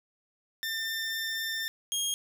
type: tone pair in turn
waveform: 20% pulse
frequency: 1796 / 3252 Hz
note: A6 / G#7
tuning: +35 / -37 cents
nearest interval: minor seventh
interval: 1028 cents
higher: second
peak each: -26 / -23 dBFS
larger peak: second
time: 0.63-1.68 / 1.92-2.14 s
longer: first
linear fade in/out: 0 ms
effects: none